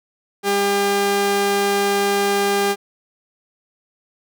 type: tone pair together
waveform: sawtooth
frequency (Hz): 200.5 / 401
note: G3 / G4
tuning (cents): +39 / +39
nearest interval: octave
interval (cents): 1200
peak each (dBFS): -22 / -12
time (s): 0.43-2.76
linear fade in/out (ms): 50
effects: none